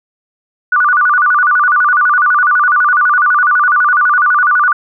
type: tone with vibrato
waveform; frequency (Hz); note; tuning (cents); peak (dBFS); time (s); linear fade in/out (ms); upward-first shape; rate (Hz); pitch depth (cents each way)
sine; 1318.5; E6; 0; -7; 0.72-4.73; 5; square; 12; 190
effects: none